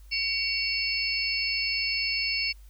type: tone cluster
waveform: sine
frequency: 2244 / 2737 / 4438 / 5230 Hz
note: C#7 / F7 / C#8 / E8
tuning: +21 / -36 / +1 / -15 cents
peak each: -31 dBFS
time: 0.11-2.53 s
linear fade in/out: 20 ms
effects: added 50 Hz sine -46 dBFS peak until 2.69 s + white hiss -63 dBFS RMS until 2.69 s